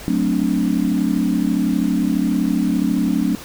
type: chord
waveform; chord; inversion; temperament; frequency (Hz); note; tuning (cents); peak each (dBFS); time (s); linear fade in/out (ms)
sine; D dominant seventh; first; equal; 185 / 220 / 261.6 / 293.7; F#3 / A3 / C4 / D4; 0 / 0 / 0 / 0; -21; 0.08-3.35; 0
effects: pink hiss -36 dBFS RMS until 3.44 s